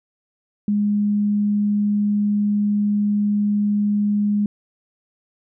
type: tone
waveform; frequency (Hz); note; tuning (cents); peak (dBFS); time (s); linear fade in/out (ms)
sine; 206.5; G#3; -10; -16; 0.68-4.46; 2
effects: none